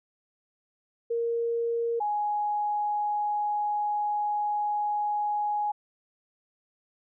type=tone pair in turn; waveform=sine; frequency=466.2 / 833.6 Hz; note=A#4 / G#5; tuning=0 / +6 cents; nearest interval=minor seventh; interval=1006 cents; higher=second; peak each=-25 dBFS; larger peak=neither; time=1.1-2 / 2-5.72 s; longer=second; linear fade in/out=10 ms; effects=none